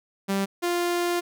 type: tone pair in turn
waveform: sawtooth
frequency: 196 / 349.2 Hz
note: G3 / F4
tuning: 0 / 0 cents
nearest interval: minor seventh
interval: 1000 cents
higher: second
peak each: -19 dBFS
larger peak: neither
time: 0.28-0.46 / 0.62-1.21 s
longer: second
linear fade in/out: 20 ms
effects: none